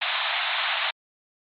white band-pass noise, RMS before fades -26 dBFS, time 0.01-0.91 s, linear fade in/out 10 ms, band 640 to 3900 Hz, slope 96 dB/octave, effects MP3 48 kbps

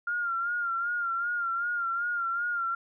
sine tone with vibrato, 1396.9 Hz, F6, in tune, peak -27 dBFS, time 0.07-2.75 s, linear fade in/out 5 ms, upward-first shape sine, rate 2.6 Hz, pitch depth 53 cents each way, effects none

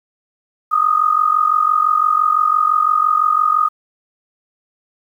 sine tone with amplitude modulation, 1239 Hz, D#6, 8 cents flat, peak -8 dBFS, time 0.71-3.69 s, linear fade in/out 20 ms, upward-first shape sine, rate 45.9 Hz, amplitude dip 80%, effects 8-bit

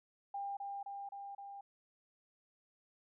sine tone with echo, 799 Hz, G5, 33 cents sharp, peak -38 dBFS, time 0.34-0.57 s, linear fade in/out 5 ms, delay 260 ms, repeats 4, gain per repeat -2 dB, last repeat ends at 1.61 s, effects none

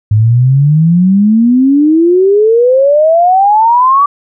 sine exponential sweep, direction up, 103.83 to 1163 Hz, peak -4 dBFS, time 0.11-4.06 s, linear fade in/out 5 ms, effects none

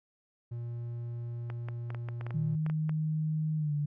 triangle tone, 118.6 Hz, A#2, 30 cents sharp, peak -33 dBFS, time 0.51-2.56 s, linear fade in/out 10 ms
clicks, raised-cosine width 0.5 ms, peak -27 dBFS, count 11, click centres 1.501 / 1.686 / 1.904 / 1.947 / 2.087 / 2.211 / 2.266 / 2.307 / 2.664 / 2.699 / 2.894 s
sine tone with pitch glide, 155.56 to 146.83 Hz, D#3 to D3, 0 to 0 cents, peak -28 dBFS, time 2.34-3.86 s, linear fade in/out 10 ms, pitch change -100 cents, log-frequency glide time 3.57-3.73 s
effects none

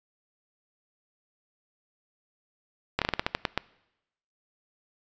slowing click train, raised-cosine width 0.3 ms, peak -8 dBFS, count 10, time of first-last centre 2.99-3.576 s, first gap 27 ms, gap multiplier 1.21, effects noise-tail reverb RT60 0.9 s tail -22 dB re dry + resampled to 16000 Hz

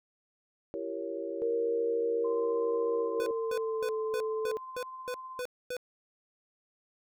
sine chord, E diminished seventh, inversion none, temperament equal with one note detuned, 336 / 392 / 466.2 / 554.4 Hz, E4 / G4 / Bb4 / Db5, +33 / 0 / 0 / 0 cents, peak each -39 dBFS, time 0.74-3.31 s, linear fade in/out 0 ms
sine tone with pitch glide, 466.2 to 437.5 Hz, A#4 to A4, 0 to -10 cents, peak -30 dBFS, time 1.42-4.57 s, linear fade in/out 0 ms, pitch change -110 cents, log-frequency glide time 2.94-3.92 s
sine tone with tremolo, 1037 Hz, C6, 16 cents flat, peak -39 dBFS, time 2.24-5.42 s, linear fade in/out 10 ms, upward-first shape triangle, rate 16 Hz, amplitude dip 35%
square tone bursts, 497.2 Hz, B4, 12 cents sharp, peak -34 dBFS, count 9, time 3.2-5.767 s, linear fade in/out 0 ms, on 63 ms, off 250 ms
effects none

